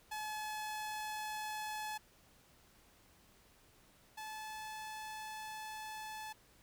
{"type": "tone pair in turn", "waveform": "sawtooth", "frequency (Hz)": [856, 865.4], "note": ["A5", "A5"], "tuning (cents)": [-48, -29], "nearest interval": "unison", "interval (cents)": 19, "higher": "second", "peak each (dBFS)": [-36, -40], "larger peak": "first", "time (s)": [[0.11, 1.98], [4.17, 6.33]], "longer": "second", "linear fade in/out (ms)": 10, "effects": ["pink hiss -66 dBFS RMS until 6.62 s"]}